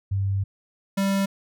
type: tone pair in turn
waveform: sine / square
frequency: 98 / 196 Hz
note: G2 / G3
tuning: 0 / 0 cents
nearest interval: octave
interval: 1200 cents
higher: second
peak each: -21 dBFS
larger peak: neither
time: 0.11-0.44 / 0.97-1.26 s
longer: first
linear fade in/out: 10 ms
effects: none